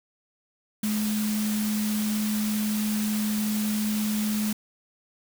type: tone in noise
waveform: sine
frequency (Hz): 212.6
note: G#3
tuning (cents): +41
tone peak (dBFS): -24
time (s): 0.83-4.53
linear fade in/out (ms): 5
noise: white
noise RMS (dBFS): -34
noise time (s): 0.83-4.53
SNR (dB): +7
effects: none